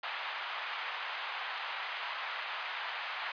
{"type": "band-pass noise", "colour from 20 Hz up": "pink", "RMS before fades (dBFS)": -39, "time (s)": [0.03, 3.32], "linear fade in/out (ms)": 5, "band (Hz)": [840, 3400], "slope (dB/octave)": 24, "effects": ["resampled to 11025 Hz"]}